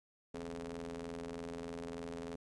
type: ring-modulated tone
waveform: sawtooth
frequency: 83.2 Hz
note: E2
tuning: 17 cents sharp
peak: -35 dBFS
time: 0.34-2.36 s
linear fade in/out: 5 ms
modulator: 343 Hz
effects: resampled to 22050 Hz + 12-bit